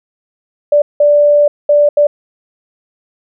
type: tone bursts at uneven times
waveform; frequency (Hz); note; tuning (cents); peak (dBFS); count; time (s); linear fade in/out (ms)
sine; 586; D5; -4; -5; 4; 0.72-0.82 / 1-1.48 / 1.69-1.89 / 1.97-2.07; 5
effects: none